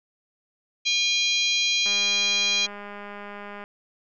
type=harmonic tone; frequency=810 Hz; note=G#5; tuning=43 cents flat; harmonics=3 / 4 / 5 / 6 / 7 / 8; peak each=-25 / -25 / -26 / -34 / -34 / -32 dBFS; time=0.85-2.67 s; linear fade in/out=20 ms
type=click train; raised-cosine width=0.5 ms; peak=-24 dBFS; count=364; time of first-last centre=1.86-3.639 s; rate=204 Hz
effects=none